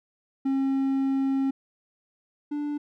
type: tone pair in turn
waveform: triangle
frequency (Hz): 270 / 293.5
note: C#4 / D4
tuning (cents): -45 / -1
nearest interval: minor second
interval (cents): 144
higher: second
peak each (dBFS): -20 / -25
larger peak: first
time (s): 0.45-1.51 / 2.51-2.78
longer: first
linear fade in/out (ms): 10
effects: none